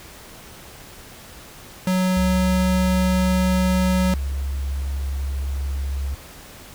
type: tone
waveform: square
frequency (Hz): 185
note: F#3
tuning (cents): 0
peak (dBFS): -18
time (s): 1.87-4.14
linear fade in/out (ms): 2
type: tone with pitch glide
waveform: sine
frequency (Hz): 69 to 68.4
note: C#2 to C#2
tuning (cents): -7 to -23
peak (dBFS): -22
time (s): 2.16-6.15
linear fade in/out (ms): 10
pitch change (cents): -16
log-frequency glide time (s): 2.46-3.79
effects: pink hiss -42 dBFS RMS until 6.74 s